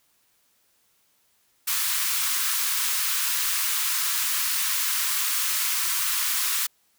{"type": "high-pass noise", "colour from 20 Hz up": "white", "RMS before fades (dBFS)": -25, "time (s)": [1.67, 6.67], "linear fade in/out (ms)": 10, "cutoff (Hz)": 1000, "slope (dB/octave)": 48, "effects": ["white hiss -66 dBFS RMS until 6.98 s"]}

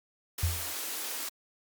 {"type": "high-pass noise", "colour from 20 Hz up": "white", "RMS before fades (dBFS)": -36, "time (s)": [0.38, 1.29], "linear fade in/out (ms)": 5, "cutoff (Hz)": 250, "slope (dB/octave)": 48}
{"type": "tone with exponential decay", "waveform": "sine", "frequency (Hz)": 85.5, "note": "F2", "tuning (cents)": -36, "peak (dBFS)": -22, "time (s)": [0.43, 0.74], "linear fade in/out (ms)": 5, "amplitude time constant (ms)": 67}
{"effects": ["Opus 48 kbps"]}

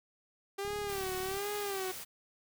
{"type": "tone with vibrato", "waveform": "sawtooth", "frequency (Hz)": 392, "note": "G4", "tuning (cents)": 0, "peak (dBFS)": -31, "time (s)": [0.58, 1.92], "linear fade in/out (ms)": 10, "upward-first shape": "sine", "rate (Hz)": 1.3, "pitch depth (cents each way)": 95}
{"type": "click train", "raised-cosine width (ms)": 5, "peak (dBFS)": -38, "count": 27, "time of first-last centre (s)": [0.65, 1.37], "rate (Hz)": 36.1}
{"type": "noise", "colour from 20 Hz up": "white", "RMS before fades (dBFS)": -44, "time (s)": [0.88, 2.05], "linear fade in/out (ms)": 20}
{"effects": []}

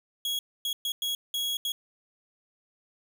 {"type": "tone bursts at uneven times", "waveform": "40% pulse", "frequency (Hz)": 3322, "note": "G#7", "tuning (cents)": 0, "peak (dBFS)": -27, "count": 6, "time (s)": [[0.25, 0.39], [0.65, 0.73], [0.85, 0.92], [1.02, 1.15], [1.34, 1.57], [1.65, 1.72]], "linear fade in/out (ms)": 2, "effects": []}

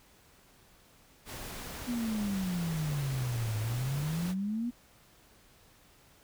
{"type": "noise", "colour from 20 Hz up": "pink", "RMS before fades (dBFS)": -42, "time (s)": [1.25, 4.35], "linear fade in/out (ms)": 50}
{"type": "exponential two-way sweep", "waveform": "sine", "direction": "down then up", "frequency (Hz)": [246.9, 106.3, 246.9], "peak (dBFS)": -30, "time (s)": [1.87, 4.71], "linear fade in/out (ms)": 20, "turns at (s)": 3.58}
{"effects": ["pink hiss -61 dBFS RMS until 6.23 s"]}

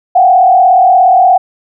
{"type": "tone with frequency modulation", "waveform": "sine", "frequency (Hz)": 738, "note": "F#5", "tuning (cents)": -5, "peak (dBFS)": -3, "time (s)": [0.15, 1.38], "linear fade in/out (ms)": 10, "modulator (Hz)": 37, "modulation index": 1, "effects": []}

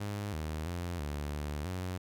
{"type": "tone with pitch steps", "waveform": "sawtooth", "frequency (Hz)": [102.4, 77.7, 87.3, 73.3, 74, 91.6], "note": ["G#2", "D#2", "F2", "D2", "D2", "F#2"], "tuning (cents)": [-24, -2, 0, -3, 14, -17], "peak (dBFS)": -31, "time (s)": [0, 1.98], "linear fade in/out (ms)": 10, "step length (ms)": 330, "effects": []}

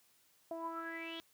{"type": "tone with low-pass filter sweep", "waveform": "sawtooth", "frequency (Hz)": 329.8, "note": "E4", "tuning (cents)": 1, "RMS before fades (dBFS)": -43, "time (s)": [0.51, 1.2], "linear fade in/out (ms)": 0, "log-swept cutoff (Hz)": [710, 3500], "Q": 9.9, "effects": ["white hiss -70 dBFS RMS until 1.33 s", "high-pass 60 Hz 12 dB/octave"]}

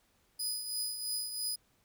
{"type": "tone with tremolo", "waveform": "20% pulse", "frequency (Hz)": 4978, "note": "D#8", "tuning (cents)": 0, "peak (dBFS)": -26, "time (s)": [0.39, 1.56], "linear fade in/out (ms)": 10, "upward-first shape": "triangle", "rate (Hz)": 3, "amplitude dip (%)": 60, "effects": ["pink hiss -71 dBFS RMS until 1.84 s"]}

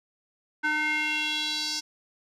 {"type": "tone with band-pass filter sweep", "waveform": "square", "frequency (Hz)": 304.1, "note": "D#4", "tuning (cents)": -40, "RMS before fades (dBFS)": -28, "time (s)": [0.63, 1.81], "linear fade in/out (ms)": 20, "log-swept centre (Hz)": [1600, 5300], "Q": 3.7, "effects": []}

